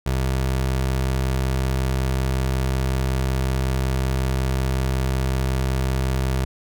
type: tone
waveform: 25% pulse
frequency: 65.41 Hz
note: C2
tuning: in tune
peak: -16 dBFS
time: 0.06-6.45 s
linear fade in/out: 5 ms
effects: none